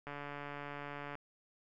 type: click train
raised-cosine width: 0.5 ms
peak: -29 dBFS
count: 157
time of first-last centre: 0.07-1.153 s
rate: 144 Hz
effects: none